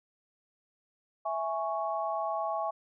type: chord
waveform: sine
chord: C# minor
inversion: first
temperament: equal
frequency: 659.3 / 830.6 / 1108.7 Hz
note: E5 / G#5 / C#6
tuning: 0 / 0 / 0 cents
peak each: -33 / -34 / -35 dBFS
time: 1.25-2.71 s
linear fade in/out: 10 ms
effects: none